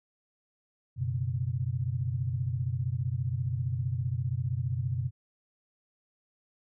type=chord; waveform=sine; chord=F# suspended fourth; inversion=none; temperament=equal; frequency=92.5 / 123.47 / 138.59 Hz; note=F#2 / B2 / C#3; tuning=0 / 0 / 0 cents; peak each=-34 / -30 / -35 dBFS; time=0.96-5.11 s; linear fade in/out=50 ms; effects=none